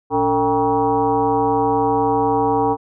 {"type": "tone with frequency modulation", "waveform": "sine", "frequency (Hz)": 620, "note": "D#5", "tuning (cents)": -6, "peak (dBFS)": -14, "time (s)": [0.1, 2.77], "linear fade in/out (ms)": 50, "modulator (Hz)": 168, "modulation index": 2.3, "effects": []}